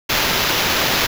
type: noise with sample-and-hold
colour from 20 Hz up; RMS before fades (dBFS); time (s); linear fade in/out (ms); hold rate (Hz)
white; -18; 0.09-1.07; 10; 8820
effects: none